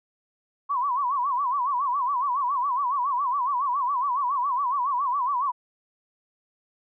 sine tone with vibrato, 1056 Hz, C6, 16 cents sharp, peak -22 dBFS, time 0.69-5.52 s, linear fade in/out 20 ms, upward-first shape sine, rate 7.2 Hz, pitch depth 160 cents each way, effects none

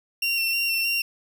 30% pulse tone with vibrato, 2733 Hz, F7, 38 cents flat, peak -19 dBFS, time 0.22-1.02 s, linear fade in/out 5 ms, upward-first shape square, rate 3.2 Hz, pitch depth 16 cents each way, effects none

